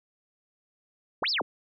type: linear two-way sweep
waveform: sine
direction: up then down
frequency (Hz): 58.8 to 5500 to 82.1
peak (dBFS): -25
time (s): 1.22-1.42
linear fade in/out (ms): 5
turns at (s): 1.3
effects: none